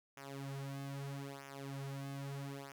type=tone with flanger; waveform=sawtooth; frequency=138.4 Hz; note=C#3; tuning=2 cents flat; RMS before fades=-45 dBFS; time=0.17-2.72 s; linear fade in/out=2 ms; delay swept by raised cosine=0.23 to 5.13 ms; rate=0.78 Hz; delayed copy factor=-0.9; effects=none